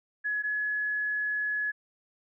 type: tone pair in turn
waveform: sine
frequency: 1689 / 1695.5 Hz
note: G#6 / G#6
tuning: +29 / +35 cents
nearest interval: unison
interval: 6 cents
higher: second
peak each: -27 dBFS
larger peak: neither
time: 0.24-0.43 / 0.43-1.72 s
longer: second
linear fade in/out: 20 ms
effects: none